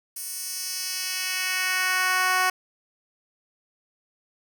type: tone with high-pass filter sweep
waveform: 10% pulse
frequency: 370 Hz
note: F#4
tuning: in tune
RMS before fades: -26 dBFS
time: 0.16-2.5 s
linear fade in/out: 5 ms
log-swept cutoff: 9400 to 820 Hz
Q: 1.1
effects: none